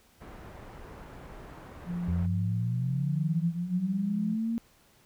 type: low-pass noise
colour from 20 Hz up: pink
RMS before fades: -46 dBFS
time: 0.2-2.27 s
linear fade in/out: 20 ms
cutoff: 1500 Hz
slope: 12 dB/octave
type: tone with tremolo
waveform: sine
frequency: 174.61 Hz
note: F3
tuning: in tune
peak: -29 dBFS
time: 1.85-4.37 s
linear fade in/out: 50 ms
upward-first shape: sine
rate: 0.81 Hz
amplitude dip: 45%
type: linear sweep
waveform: sine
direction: up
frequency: 82.41 to 233.1 Hz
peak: -27 dBFS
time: 2.08-4.58 s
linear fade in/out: 0 ms
effects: pink hiss -62 dBFS RMS until 5.05 s